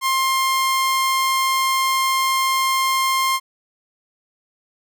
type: tone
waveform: sawtooth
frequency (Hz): 1059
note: C6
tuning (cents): +21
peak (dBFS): -13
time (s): 0.01-3.4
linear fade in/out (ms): 50
effects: none